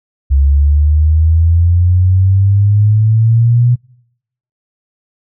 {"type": "exponential sweep", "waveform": "sine", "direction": "up", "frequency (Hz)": [67.9, 123.2], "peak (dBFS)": -6, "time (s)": [0.3, 3.76], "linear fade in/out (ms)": 20, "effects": ["noise-tail reverb RT60 0.8 s tail -26 dB re dry"]}